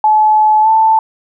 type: tone with pitch glide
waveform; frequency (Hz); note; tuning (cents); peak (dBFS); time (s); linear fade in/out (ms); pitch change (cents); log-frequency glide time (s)
sine; 859 to 883.1; A5 to A5; -42 to +6; -6; 0.04-0.99; 2; +48; 0.62-0.68
effects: none